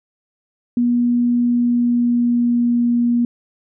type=tone with pitch glide; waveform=sine; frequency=241.2 to 238.8 Hz; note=B3 to A#3; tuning=-41 to +42 cents; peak=-13 dBFS; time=0.77-3.25 s; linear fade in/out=2 ms; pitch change=-17 cents; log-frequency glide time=1.41-2.9 s; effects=none